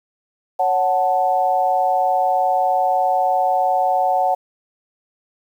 sine chord, F# minor, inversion second, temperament equal, 554.4 / 740 / 880 Hz, C#5 / F#5 / A5, 0 / 0 / 0 cents, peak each -22 / -16 / -22 dBFS, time 0.59-4.35 s, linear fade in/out 10 ms, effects 8-bit

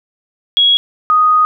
sine tone pair in turn, 3322 / 1244.3 Hz, G#7 / D#6, 0 / 0 cents, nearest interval octave + perfect fourth, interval 1700 cents, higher first, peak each -7 dBFS, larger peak neither, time 0.57-0.77 / 1.1-1.45 s, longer second, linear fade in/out 0 ms, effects none

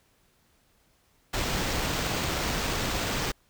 pink noise with sample-and-hold, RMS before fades -29 dBFS, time 1.33-3.32 s, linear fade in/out 10 ms, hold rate 11025 Hz, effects pink hiss -66 dBFS RMS until 3.49 s

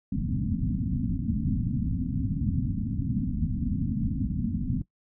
white low-pass noise, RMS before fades -28 dBFS, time 0.12-4.82 s, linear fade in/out 5 ms, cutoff 270 Hz, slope 96 dB/octave, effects noise-tail reverb RT60 0.1 s tail -19 dB re dry

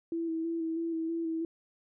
sine tone with vibrato, 328.7 Hz, E4, 5 cents flat, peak -30 dBFS, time 0.12-1.45 s, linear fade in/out 2 ms, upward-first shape square, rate 3.1 Hz, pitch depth 21 cents each way, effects none

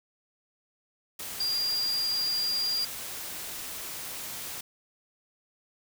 sine tone in noise, 4794 Hz, D8, 35 cents sharp, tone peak -26 dBFS, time 1.4-2.85 s, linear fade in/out 5 ms, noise white, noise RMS -38 dBFS, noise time 1.19-4.61 s, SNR +9 dB, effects none

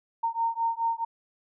sine beating tone pair, 916 / 920.7 Hz, A#5 / A#5, -31 / -22 cents, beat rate 4.7 Hz, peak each -28 dBFS, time 0.23-1.05 s, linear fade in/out 10 ms, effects none

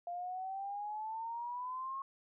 sine exponential sweep, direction up, 693 to 1091 Hz, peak -38 dBFS, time 0.07-2.02 s, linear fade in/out 2 ms, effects none

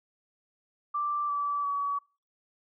sine tone with pitch steps, 1174.7 / 1155.2 / 1136 Hz, D6 / D6 / C#6, 0 / -29 / +42 cents, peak -27 dBFS, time 0.94-1.99 s, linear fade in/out 10 ms, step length 350 ms, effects noise-tail reverb RT60 0.4 s tail -26 dB re dry

